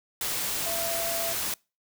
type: tone in noise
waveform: sine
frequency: 671 Hz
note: E5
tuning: 31 cents sharp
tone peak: -32 dBFS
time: 0.66-1.33 s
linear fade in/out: 2 ms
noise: white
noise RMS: -30 dBFS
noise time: 0.21-1.54 s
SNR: -5 dB
effects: noise-tail reverb RT60 0.3 s tail -26 dB re dry